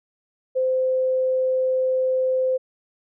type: tone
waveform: sine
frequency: 517 Hz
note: C5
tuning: 21 cents flat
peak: -18 dBFS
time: 0.55-2.58 s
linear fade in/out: 20 ms
effects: none